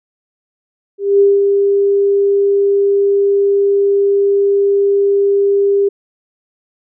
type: tone with ADSR envelope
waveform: sine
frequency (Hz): 399.6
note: G4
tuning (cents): +33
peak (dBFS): -5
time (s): 0.98-5.89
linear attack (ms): 220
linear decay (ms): 200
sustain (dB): -4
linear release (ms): 10
effects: none

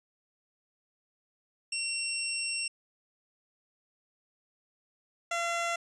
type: tone pair in turn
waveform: 15% pulse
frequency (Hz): 2730 / 682.5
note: F7 / F5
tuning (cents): -40 / -40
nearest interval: 2 octaves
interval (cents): 2400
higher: first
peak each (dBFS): -23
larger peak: neither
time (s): 1.72-2.68 / 5.31-5.76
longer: first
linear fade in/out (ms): 5
effects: resampled to 22050 Hz

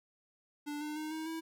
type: tone with pitch steps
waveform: square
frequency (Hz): 293.7 / 301.1 / 308.7 / 316.4 / 324.4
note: D4 / D4 / D#4 / D#4 / E4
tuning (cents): 0 / +43 / -14 / +29 / -28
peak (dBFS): -38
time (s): 0.66-1.41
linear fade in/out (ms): 20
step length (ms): 150
effects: none

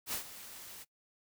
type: noise with ADSR envelope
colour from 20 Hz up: white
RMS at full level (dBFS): -35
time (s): 0.06-0.85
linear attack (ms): 70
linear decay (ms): 100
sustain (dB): -14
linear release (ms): 29
effects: noise-tail reverb RT60 0.1 s tail -21 dB re dry

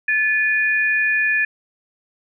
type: tone pair together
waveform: sine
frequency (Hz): 1734 / 2452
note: A6 / D#7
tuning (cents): -26 / -26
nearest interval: tritone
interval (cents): 600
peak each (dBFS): -17 / -20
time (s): 0.08-1.45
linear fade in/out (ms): 5
effects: none

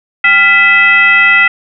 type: tone with frequency modulation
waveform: sine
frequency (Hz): 1995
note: B6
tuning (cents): +17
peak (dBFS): -4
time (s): 0.24-1.48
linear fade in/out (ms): 5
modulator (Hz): 603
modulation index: 0.99
effects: none

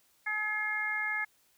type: harmonic tone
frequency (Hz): 425.7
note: G#4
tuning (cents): +43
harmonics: 2 / 3 / 4 / 5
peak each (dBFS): -41 / -43 / -33 / -33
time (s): 0.26-1.25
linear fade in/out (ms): 10
effects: white hiss -68 dBFS RMS until 1.57 s

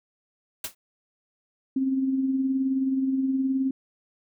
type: noise with exponential decay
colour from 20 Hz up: white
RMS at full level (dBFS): -26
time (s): 0.64-0.75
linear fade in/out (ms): 5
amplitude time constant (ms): 23
type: tone with tremolo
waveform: sine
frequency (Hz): 265.8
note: C4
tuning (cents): +27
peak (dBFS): -20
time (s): 1.76-3.71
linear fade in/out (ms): 5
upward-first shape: sine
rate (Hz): 19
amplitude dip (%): 40
effects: none

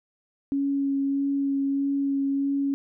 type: tone with vibrato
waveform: sine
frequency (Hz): 277.2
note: C#4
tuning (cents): 0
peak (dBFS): -22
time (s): 0.52-2.74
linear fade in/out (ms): 0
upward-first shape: sine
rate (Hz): 1.6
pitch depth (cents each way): 11
effects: none

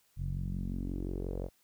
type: tone with low-pass filter sweep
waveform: sawtooth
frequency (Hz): 45.66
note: F#1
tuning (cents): -22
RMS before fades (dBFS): -36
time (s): 0.16-1.5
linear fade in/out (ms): 50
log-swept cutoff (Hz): 120 to 570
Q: 3.4
effects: white hiss -70 dBFS RMS until 1.63 s

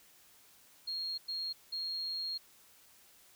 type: tone bursts at uneven times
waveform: sine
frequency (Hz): 4256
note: C8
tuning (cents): +29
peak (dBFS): -35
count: 3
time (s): 0.87-1.18 / 1.28-1.53 / 1.72-2.38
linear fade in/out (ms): 10
effects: white hiss -62 dBFS RMS until 3.35 s

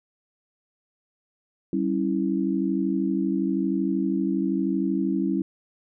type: tone cluster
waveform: sine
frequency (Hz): 193.6 / 274.6 / 327.3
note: G3 / C#4 / E4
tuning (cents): -21 / -16 / -12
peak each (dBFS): -26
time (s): 1.73-5.42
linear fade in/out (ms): 2
effects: none

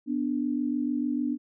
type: tone pair together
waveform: sine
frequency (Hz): 247 / 293.7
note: B3 / D4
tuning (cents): 0 / 0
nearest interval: minor third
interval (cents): 300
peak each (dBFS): -28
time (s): 0.06-1.38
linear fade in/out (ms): 50
effects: none

